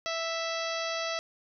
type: harmonic tone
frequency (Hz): 659.3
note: E5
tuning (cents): 0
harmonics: 1 / 2 / 3 / 4 / 5 / 6 / 7 / 8 / 9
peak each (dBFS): -34 / -37 / -39 / -40 / -41 / -42 / -42 / -43 / -44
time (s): 0.06-1.19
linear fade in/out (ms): 0
effects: none